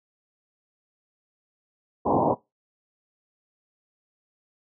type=low-pass noise; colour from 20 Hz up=white; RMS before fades=-21 dBFS; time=2.05-2.35 s; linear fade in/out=20 ms; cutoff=1000 Hz; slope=96 dB/octave; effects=noise-tail reverb RT60 0.2 s tail -21 dB re dry + high-pass 150 Hz 12 dB/octave